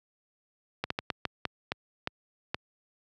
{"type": "slowing click train", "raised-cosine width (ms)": 0.3, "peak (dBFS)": -13, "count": 9, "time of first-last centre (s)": [0.84, 2.545], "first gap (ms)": 64, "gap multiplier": 1.33, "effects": ["high-pass 80 Hz 12 dB/octave"]}